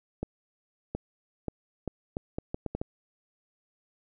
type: accelerating click train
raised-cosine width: 2 ms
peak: -18 dBFS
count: 10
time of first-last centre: 0.23-2.815 s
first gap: 720 ms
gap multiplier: 0.74
effects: none